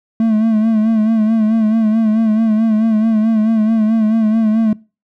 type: tone with vibrato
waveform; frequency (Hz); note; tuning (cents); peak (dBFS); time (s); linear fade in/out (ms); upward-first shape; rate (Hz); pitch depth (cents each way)
triangle; 220; A3; 0; -8; 0.2-4.73; 2; sine; 4.6; 55
effects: noise-tail reverb RT60 0.3 s tail -22 dB re dry